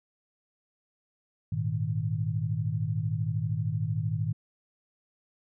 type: chord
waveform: sine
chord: Ab suspended second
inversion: none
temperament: just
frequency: 103.83 / 116.8 / 155.74 Hz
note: Ab2 / Bb2 / Eb3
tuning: 0 / +4 / +2 cents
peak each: -31 dBFS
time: 1.52-4.33 s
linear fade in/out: 5 ms
effects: none